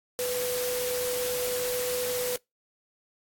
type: tone in noise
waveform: sine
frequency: 495.9 Hz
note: B4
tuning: 7 cents sharp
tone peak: -28 dBFS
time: 0.19-2.36 s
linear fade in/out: 0 ms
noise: white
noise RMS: -33 dBFS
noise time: 0.19-2.36 s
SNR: +2 dB
effects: noise-tail reverb RT60 0.2 s tail -26 dB re dry + AAC 64 kbps